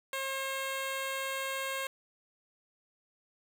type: tone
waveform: 10% pulse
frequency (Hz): 537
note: C5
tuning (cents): +45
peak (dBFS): -25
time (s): 0.13-1.87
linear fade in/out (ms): 2
effects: none

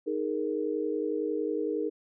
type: chord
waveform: sine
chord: D# suspended fourth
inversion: none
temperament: equal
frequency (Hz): 311.1 / 415.3 / 466.2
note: D#4 / G#4 / A#4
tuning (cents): 0 / 0 / 0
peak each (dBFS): -32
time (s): 0.06-1.9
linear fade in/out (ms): 20
effects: none

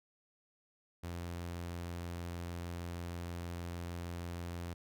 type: tone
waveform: sawtooth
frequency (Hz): 86.4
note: F2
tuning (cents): -18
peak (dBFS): -36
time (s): 1.03-4.74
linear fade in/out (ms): 10
effects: none

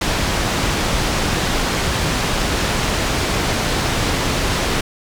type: low-pass noise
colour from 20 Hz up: pink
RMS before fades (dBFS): -19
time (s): 0.01-4.81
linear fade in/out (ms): 5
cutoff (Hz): 6700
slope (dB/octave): 12
effects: none

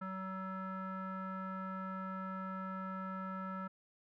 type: tone with low-pass filter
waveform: square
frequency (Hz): 189.2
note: F#3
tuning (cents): +39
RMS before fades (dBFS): -42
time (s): 0.01-3.68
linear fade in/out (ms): 10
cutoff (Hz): 1400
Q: 7.6
effects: none

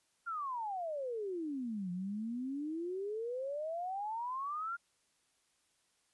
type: exponential two-way sweep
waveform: sine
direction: down then up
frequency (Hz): 1419 to 174.61 to 1419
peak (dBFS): -36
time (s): 0.26-4.77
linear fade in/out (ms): 20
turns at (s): 1.91
effects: white hiss -75 dBFS RMS until 6.13 s + resampled to 24000 Hz

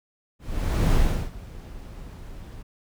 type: noise with ADSR envelope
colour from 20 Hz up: brown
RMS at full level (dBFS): -18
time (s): 0.39-2.63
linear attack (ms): 550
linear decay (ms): 360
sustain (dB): -21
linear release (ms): 15
effects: none

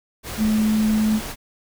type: tone in noise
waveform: sine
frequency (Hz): 216.2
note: A3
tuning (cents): -30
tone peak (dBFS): -16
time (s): 0.37-1.21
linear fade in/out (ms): 50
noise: pink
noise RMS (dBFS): -31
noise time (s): 0.23-1.36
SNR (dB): +12
effects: none

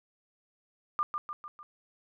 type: tone with echo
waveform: sine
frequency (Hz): 1200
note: D6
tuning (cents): +37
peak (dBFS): -25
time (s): 0.99-1.03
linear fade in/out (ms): 0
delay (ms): 150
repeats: 4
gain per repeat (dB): -5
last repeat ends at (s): 1.63
effects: none

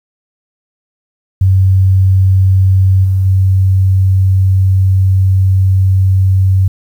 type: tone with level steps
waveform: sine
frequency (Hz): 95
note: F#2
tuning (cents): +46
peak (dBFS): -5 / -8 / -6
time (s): 1.41-6.68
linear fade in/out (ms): 5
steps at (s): 3.04 / 3.25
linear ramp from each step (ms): 10
effects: 7-bit

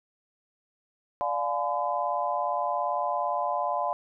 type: chord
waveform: sine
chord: D diminished seventh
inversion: none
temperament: just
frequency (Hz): 587.3 / 704.8 / 845.8 / 1014.9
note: D5 / F5 / Ab5 / Cb6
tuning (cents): 0 / +16 / +31 / +47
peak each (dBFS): -32 / -30 / -32 / -30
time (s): 1.21-3.93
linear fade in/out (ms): 0
effects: none

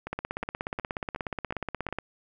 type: two click trains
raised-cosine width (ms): 0.5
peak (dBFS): -20 / -16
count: 6 / 32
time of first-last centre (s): 0.07-1.888 / 0.13-1.986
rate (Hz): 2.75 / 16.7
effects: none

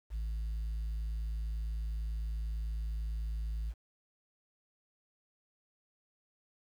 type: tone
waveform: sine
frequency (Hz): 54.5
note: A1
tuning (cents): -16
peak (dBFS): -31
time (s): 0.1-3.74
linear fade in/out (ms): 50
effects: tanh soft clip ceiling -32 dBFS + 10-bit

